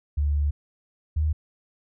sine tone pair in turn, 72.8 / 76.97 Hz, D2 / D#2, -15 / -18 cents, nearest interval minor second, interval 97 cents, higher second, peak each -20 dBFS, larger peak neither, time 0.17-0.51 / 1.16-1.33 s, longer first, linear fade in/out 10 ms, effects none

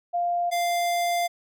sine / square tone pair in turn, 698.5 / 695.8 Hz, F5 / F5, 0 / -7 cents, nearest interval unison, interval 7 cents, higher first, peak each -22 / -23 dBFS, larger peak first, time 0.13-0.51 / 0.51-1.28 s, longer second, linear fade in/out 20 ms, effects none

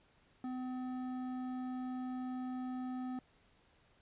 triangle tone with hard clipping, 254.4 Hz, C4, 48 cents flat, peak -40 dBFS, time 0.44-3.19 s, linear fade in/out 2 ms, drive 14 dB, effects pink hiss -69 dBFS RMS until 4.01 s + resampled to 8000 Hz

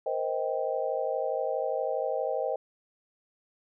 sine chord, C minor seventh, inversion third, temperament just, 470.9 / 523.3 / 627.9 / 784.9 Hz, Bb4 / C5 / Eb5 / G5, +18 / 0 / +16 / +2 cents, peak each -34 / -31 / -32 / -35 dBFS, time 0.06-2.56 s, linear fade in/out 5 ms, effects none

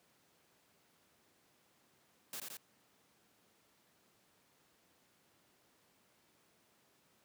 white noise with echo, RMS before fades -44 dBFS, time 2.33-2.4 s, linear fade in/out 2 ms, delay 85 ms, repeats 2, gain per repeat -2 dB, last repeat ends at 2.57 s, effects pink hiss -71 dBFS RMS until 7.24 s + high-pass 150 Hz 12 dB/octave

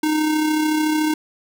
square tone with amplitude modulation, 308.2 Hz, D#4, 16 cents flat, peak -16 dBFS, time 0.03-1.14 s, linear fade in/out 5 ms, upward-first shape sine, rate 33.7 Hz, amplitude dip 35%, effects none

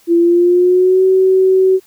sine tone with pitch glide, 340 to 377.3 Hz, F4 to F#4, -46 to +34 cents, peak -7 dBFS, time 0.07-1.8 s, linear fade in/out 50 ms, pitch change +180 cents, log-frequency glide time 0.18-1.04 s, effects white hiss -50 dBFS RMS until 1.86 s

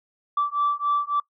sine beating tone pair, 1161 / 1164.6 Hz, D6 / D6, -20 / -15 cents, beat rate 3.6 Hz, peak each -23 dBFS, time 0.37-1.2 s, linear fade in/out 5 ms, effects noise-tail reverb RT60 0.1 s tail -22 dB re dry + tanh soft clip ceiling -15 dBFS

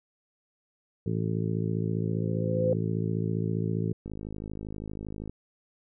harmonic tone, 55 Hz, A1, in tune, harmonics 2 / 3 / 4 / 5 / 6 / 7 / 8, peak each -30 / -30 / -36 / -39 / -40 / -37 / -39 dBFS, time 1.06-3.93 s, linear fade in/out 5 ms
sine tone with exponential growth, 511 Hz, C5, 41 cents flat, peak -21 dBFS, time 1.81-2.73 s, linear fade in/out 2 ms, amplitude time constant 200 ms
click train, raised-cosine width 3 ms, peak -25 dBFS, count 66, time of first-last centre 4.06-5.296 s, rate 52.6 Hz
effects none

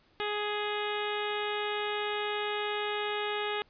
harmonic tone with a mistuned harmonic, 417.1 Hz, G#4, 7 cents sharp, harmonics 1 / 2 / 3 / 4 / 5 / 6 / 7 / 8 / 9, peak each -34 / -37 / -39 / -40 / -41 / -42 / -42 / -43 / -44 dBFS, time 0.2-3.62 s, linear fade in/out 0 ms, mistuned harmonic 9, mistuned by -18 cents, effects pink hiss -65 dBFS RMS until 3.69 s + resampled to 11025 Hz

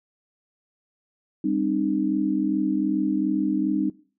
sine tone cluster, 199 / 263.6 / 306.2 Hz, G3 / C4 / D#4, +26 / +13 / -28 cents, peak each -27 / -26 / -23 dBFS, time 1.44-3.9 s, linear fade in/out 5 ms, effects noise-tail reverb RT60 0.4 s tail -20 dB re dry

